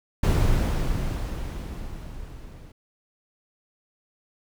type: noise with level ramp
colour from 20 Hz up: brown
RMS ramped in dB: -18 to -44 dBFS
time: 0.23-2.72 s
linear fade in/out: 5 ms
effects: none